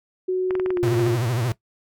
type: tone with pitch glide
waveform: sine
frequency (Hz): 370 to 352.5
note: F#4 to F4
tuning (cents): 0 to +16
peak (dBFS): -19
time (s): 0.28-1.16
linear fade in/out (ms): 10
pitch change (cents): -84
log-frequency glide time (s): 0.72-0.79
type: clicks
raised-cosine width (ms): 0.5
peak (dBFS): -16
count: 11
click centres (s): 0.508 / 0.553 / 0.598 / 0.661 / 0.705 / 0.772 / 0.837 / 0.879 / 0.942 / 0.995 / 1.065
type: tone with vibrato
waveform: 45% pulse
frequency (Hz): 119.9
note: A#2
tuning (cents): +49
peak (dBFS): -21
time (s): 0.83-1.52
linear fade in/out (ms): 0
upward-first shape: triangle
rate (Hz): 13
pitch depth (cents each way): 180
effects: noise-tail reverb RT60 0.1 s tail -18 dB re dry